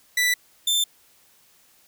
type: tone pair in turn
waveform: sawtooth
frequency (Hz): 1975.5 / 3557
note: B6 / A7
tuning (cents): 0 / +18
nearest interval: minor seventh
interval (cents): 1018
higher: second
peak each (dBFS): -15 / -16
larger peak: first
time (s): 0.17-0.34 / 0.67-0.84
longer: neither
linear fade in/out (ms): 5
effects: white hiss -58 dBFS RMS until 1.87 s